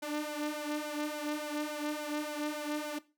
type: tone with flanger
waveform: sawtooth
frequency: 298.8 Hz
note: D4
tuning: 30 cents sharp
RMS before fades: -36 dBFS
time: 0.02-2.99 s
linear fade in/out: 10 ms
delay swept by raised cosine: 1.3 to 3.4 ms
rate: 3.5 Hz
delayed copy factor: +0.7
effects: noise-tail reverb RT60 0.3 s tail -18 dB re dry